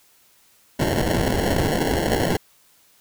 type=noise with sample-and-hold; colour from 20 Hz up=white; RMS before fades=-21 dBFS; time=0.79-2.37 s; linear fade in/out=5 ms; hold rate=1225 Hz; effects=white hiss -57 dBFS RMS until 3 s